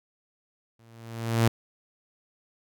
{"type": "tone with exponential growth", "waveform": "sawtooth", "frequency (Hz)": 114.7, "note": "A#2", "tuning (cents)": -28, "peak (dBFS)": -13, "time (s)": [0.79, 1.48], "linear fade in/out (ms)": 5, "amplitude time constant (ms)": 150, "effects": []}